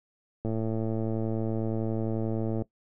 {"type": "click train", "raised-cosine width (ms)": 2, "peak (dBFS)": -18, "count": 242, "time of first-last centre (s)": [0.45, 2.621], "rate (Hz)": 111, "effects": ["noise-tail reverb RT60 0.1 s tail -19 dB re dry"]}